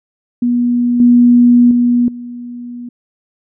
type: tone with level steps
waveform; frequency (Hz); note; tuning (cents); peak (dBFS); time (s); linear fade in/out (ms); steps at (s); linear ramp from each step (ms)
sine; 242.1; B3; -34; -10 / -4 / -8 / -24; 0.42-2.89; 5; 1 / 1.71 / 2.08; 2
effects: none